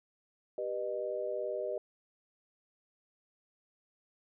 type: chord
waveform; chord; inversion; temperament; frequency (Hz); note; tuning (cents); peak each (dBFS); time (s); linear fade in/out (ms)
sine; G augmented; none; just; 392 / 490 / 612.5; G4 / B4 / D#5; 0 / -14 / -27; -39 / -38 / -36; 0.58-1.78; 2
effects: none